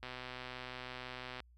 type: click train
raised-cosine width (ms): 0.3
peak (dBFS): -28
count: 174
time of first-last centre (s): 0.03-1.403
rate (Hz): 126
effects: added 60 Hz sine -60 dBFS peak until 1.57 s